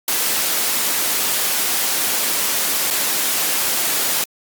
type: noise with dropouts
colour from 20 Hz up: white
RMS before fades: -19 dBFS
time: 0.08-4.24 s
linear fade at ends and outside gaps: 2 ms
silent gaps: 2.904-2.908 s
effects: high-pass 200 Hz 12 dB/octave + Opus 48 kbps